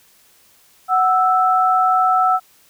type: tone pair together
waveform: sine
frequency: 742.8 / 1318.5 Hz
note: F#5 / E6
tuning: +7 / 0 cents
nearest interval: minor seventh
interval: 993 cents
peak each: -15 / -15 dBFS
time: 0.88-2.4 s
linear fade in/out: 50 ms
effects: white hiss -53 dBFS RMS until 2.69 s